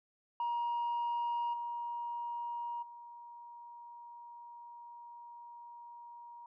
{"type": "tone with level steps", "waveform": "sine", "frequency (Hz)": 948, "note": "A#5", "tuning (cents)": 29, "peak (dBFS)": [-30, -36, -48], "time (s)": [0.4, 6.46], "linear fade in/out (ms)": 2, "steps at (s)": [1.53, 2.82], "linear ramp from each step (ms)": 10, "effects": ["tanh soft clip ceiling -30 dBFS"]}